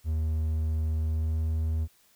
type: tone with pitch glide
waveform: triangle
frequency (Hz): 78.7 to 79.57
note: D#2 to D#2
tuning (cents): +20 to +39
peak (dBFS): -23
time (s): 0.04-1.88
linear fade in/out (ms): 50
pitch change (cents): +19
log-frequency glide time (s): 0.99-1.4
effects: white hiss -63 dBFS RMS until 2.15 s